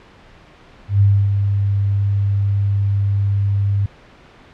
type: tone with ADSR envelope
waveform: sine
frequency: 100.1 Hz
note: G2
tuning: 37 cents sharp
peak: -8 dBFS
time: 0.88-3.86 s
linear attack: 130 ms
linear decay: 280 ms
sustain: -6 dB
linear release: 4 ms
effects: pink hiss -45 dBFS RMS until 4.53 s + low-pass 3000 Hz 12 dB/octave